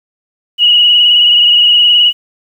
sine tone with vibrato, 2906 Hz, F#7, 32 cents flat, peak -4 dBFS, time 0.58-2.13 s, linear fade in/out 50 ms, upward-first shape triangle, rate 19 Hz, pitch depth 42 cents each way, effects 7-bit

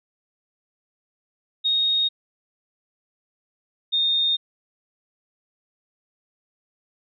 sine tone pair in turn, 3729 / 3669 Hz, A#7 / A#7, 0 / -28 cents, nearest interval unison, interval 28 cents, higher first, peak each -18 dBFS, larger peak neither, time 1.64-2.09 / 3.92-4.37 s, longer neither, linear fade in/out 20 ms, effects none

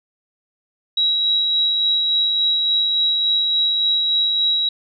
sine tone with tremolo, 3866 Hz, B7, 38 cents flat, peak -14 dBFS, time 0.97-4.69 s, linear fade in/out 5 ms, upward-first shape sine, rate 3.5 Hz, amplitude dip 25%, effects none

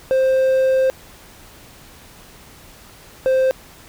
triangle tone pair in turn, 525 / 523 Hz, C5 / C5, +6 / -1 cents, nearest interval unison, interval 7 cents, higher first, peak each -11 dBFS, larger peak neither, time 0.11-0.9 / 3.26-3.51 s, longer first, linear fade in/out 0 ms, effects pink hiss -44 dBFS RMS until 3.88 s

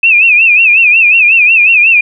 sine tone with vibrato, 2563 Hz, E7, 49 cents flat, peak -3 dBFS, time 0.03-2.01 s, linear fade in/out 5 ms, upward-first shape sine, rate 5.5 Hz, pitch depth 120 cents each way, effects none

